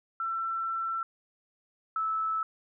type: tone pair in turn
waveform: sine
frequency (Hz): 1342 / 1309.1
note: E6 / E6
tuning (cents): +31 / -12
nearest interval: unison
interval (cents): 43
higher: first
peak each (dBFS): -29 / -27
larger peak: second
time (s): 0.2-1.03 / 1.96-2.43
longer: first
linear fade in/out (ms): 2
effects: none